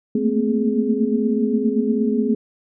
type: tone cluster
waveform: sine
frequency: 215.6 / 224.8 / 232.7 / 260.6 / 418.3 Hz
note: A3 / A3 / A#3 / C4 / G#4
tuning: -35 / +37 / -3 / -7 / +12 cents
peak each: -23 dBFS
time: 0.15-2.35 s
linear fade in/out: 5 ms
effects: none